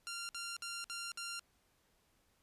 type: tone bursts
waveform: 10% pulse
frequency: 1387 Hz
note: F6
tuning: 12 cents flat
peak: -33 dBFS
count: 5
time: 0.07-1.394 s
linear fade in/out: 0 ms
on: 220 ms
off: 56 ms
effects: pink hiss -74 dBFS RMS until 2.42 s + resampled to 32000 Hz